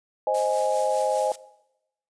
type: chord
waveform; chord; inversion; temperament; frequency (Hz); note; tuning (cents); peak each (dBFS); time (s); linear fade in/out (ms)
sine; Ab major; first; equal; 523.3 / 622.3 / 830.6; C5 / Eb5 / Ab5; 0 / 0 / 0; -25; 0.27-1.32; 2
type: noise with tremolo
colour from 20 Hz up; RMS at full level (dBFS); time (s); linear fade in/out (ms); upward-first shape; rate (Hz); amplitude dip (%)
blue; -34; 0.34-1.36; 5; triangle; 5; 50
effects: noise-tail reverb RT60 0.9 s tail -20 dB re dry + resampled to 22050 Hz